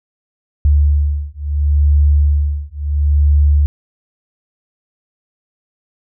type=beating tone pair; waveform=sine; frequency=72.6 / 73.33 Hz; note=D2 / D2; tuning=-19 / -2 cents; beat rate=0.73 Hz; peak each=-13 dBFS; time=0.65-3.66 s; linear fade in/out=0 ms; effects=none